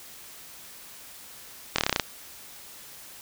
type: slowing click train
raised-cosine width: 0.2 ms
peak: -4 dBFS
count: 9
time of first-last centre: 1.76-1.998 s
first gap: 24 ms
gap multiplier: 1.06
effects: white hiss -46 dBFS RMS until 3.21 s